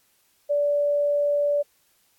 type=tone; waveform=sine; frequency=580 Hz; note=D5; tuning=22 cents flat; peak=-19 dBFS; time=0.49-1.63 s; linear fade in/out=20 ms; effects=white hiss -64 dBFS RMS until 2.18 s + AAC 64 kbps